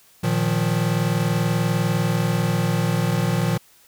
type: chord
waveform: square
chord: Bb suspended fourth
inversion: none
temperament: equal with one note detuned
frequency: 116.54 / 155.56 / 175.83 Hz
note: Bb2 / Eb3 / F3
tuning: 0 / 0 / +12 cents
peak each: -24 dBFS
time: 0.23-3.58 s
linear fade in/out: 10 ms
effects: white hiss -54 dBFS RMS until 3.87 s